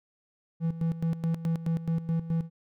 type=tone with tremolo; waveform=triangle; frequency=164.81 Hz; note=E3; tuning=in tune; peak=-22 dBFS; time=0.6-2.5 s; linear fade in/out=50 ms; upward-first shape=square; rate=4.7 Hz; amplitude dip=75%; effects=none